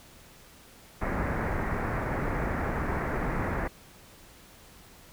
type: low-pass noise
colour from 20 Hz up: pink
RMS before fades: -30 dBFS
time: 1.01-3.68 s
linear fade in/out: 10 ms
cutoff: 2100 Hz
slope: 48 dB/octave
effects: pink hiss -53 dBFS RMS until 5.12 s